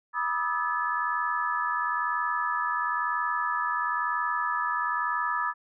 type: tone cluster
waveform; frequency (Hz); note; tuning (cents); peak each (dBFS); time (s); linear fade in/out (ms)
sine; 974 / 1212 / 1293 / 1719; B5 / D#6 / E6 / A6; -24 / -46 / -34 / -41; -31; 0.13-5.54; 50
effects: none